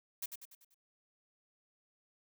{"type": "noise with echo", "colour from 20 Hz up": "blue", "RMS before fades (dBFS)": -39, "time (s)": [0.22, 0.26], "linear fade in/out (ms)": 5, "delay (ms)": 97, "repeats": 5, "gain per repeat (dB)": -6, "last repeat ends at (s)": 0.745, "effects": []}